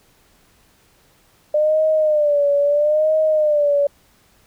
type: tone with vibrato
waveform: sine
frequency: 598 Hz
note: D5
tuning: 31 cents sharp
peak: -13 dBFS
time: 1.54-3.87 s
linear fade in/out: 5 ms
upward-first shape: sine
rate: 0.76 Hz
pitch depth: 83 cents each way
effects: pink hiss -56 dBFS RMS until 4.46 s